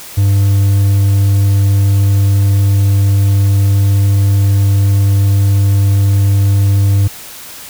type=tone; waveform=triangle; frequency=99.4 Hz; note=G2; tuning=25 cents sharp; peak=-5 dBFS; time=0.17-7.08 s; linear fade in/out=10 ms; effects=white hiss -31 dBFS RMS until 7.69 s